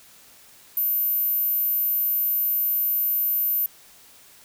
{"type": "tone", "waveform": "sine", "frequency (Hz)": 13560, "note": "G#9", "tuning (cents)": 35, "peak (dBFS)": -20, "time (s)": [0.77, 3.66], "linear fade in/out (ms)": 2, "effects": ["white hiss -51 dBFS RMS until 4.44 s"]}